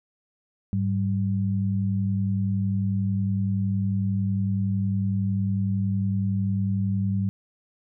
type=tone pair together; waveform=sine; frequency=102.4 / 193.31 Hz; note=G#2 / G3; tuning=-24 / -24 cents; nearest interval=major seventh; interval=1100 cents; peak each=-24 / -25 dBFS; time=0.73-7.29 s; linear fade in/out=0 ms; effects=none